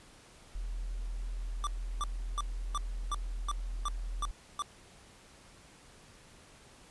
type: tone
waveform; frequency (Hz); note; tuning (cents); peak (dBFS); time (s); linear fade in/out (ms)
sine; 41.09; E1; -5; -34; 0.55-4.31; 0
type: tone bursts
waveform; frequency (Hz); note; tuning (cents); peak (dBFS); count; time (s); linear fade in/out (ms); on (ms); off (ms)
square; 1174.7; D6; 0; -32; 9; 1.64-4.621; 0; 29; 340
effects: pink hiss -57 dBFS RMS until 6.9 s + resampled to 24000 Hz

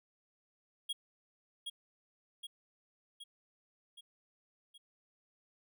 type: tone with echo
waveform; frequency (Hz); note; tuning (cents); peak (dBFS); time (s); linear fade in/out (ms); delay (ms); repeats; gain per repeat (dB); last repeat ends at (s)
square; 3290; G#7; -17; -35; 0.89-0.93; 10; 770; 5; -4; 4.78
effects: none

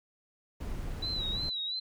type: noise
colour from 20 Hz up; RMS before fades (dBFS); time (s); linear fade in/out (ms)
brown; -37; 0.6-1.5; 10
type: tone with vibrato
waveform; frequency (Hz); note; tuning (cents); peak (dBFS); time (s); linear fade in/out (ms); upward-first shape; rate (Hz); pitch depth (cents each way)
sine; 3930; B7; -9; -32; 1.02-1.8; 10; sine; 2.9; 76
effects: none

